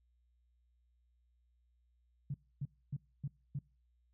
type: tone bursts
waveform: sine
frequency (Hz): 140.4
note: C#3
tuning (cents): +22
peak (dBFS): -35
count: 5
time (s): 2.3-3.59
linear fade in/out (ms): 5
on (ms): 42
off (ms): 270
effects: noise-tail reverb RT60 0.4 s tail -25 dB re dry + added 60 Hz sine -70 dBFS peak until 4.13 s